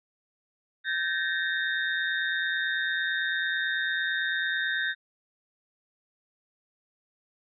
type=tone cluster; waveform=sine; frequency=1552 / 1721 / 1850 / 3678 Hz; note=G6 / A6 / A#6 / A#7; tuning=-18 / -39 / -14 / -24 cents; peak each=-29 / -33 / -32 / -34 dBFS; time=0.84-4.95 s; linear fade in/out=50 ms; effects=none